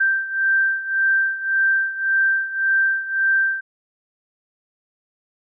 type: beating tone pair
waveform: sine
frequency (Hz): 1568 / 1569.8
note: G6 / G6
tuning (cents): 0 / +2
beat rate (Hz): 1.8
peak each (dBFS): -18 / -22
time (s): 0-3.61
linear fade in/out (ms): 10
effects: none